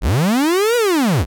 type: linear two-way sweep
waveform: 45% pulse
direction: up then down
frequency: 34.65 to 493.9 to 47.25 Hz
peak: -13 dBFS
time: 0.01-1.26 s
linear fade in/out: 50 ms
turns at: 0.76 s
effects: none